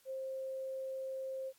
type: tone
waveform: sine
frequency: 529 Hz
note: C5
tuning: 19 cents sharp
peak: -38 dBFS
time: 0.05-1.53 s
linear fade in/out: 50 ms
effects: white hiss -68 dBFS RMS until 1.58 s + AAC 64 kbps